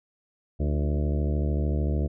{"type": "harmonic tone with a mistuned harmonic", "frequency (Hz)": 73.42, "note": "D2", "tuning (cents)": 0, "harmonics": [1, 2, 3, 4, 5, 6, 7, 8, 9], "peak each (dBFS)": [-24, -30, -34, -36, -38, -40, -41, -42, -43], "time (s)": [0.59, 2.08], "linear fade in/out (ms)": 20, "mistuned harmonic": 4, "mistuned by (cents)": 54, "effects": []}